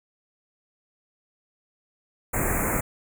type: band-stop noise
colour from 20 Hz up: pink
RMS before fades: -25 dBFS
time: 2.33-2.81 s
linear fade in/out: 10 ms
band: 2400 to 6800 Hz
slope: 96 dB/octave
effects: none